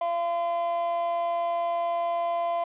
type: tone pair together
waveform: triangle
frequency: 684 / 1024.8 Hz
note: F5 / C6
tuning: -36 / -36 cents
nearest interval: perfect fifth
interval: 700 cents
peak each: -22 / -29 dBFS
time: 0.01-2.64 s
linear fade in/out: 5 ms
effects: tanh soft clip ceiling -20 dBFS + resampled to 8000 Hz